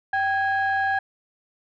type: tone pair together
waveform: sine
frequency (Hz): 779.2 / 1651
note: G5 / G#6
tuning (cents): -11 / -11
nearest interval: octave + minor second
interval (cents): 1300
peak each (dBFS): -21 / -22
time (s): 0.13-0.99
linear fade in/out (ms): 5
effects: tanh soft clip ceiling -16 dBFS